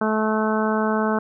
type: harmonic tone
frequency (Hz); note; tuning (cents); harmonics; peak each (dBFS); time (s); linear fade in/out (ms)
216.9; A3; -25; 1 / 2 / 3 / 4 / 5 / 6 / 7; -22 / -25 / -27 / -28 / -29 / -30 / -30; 0.01-1.19; 5
effects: none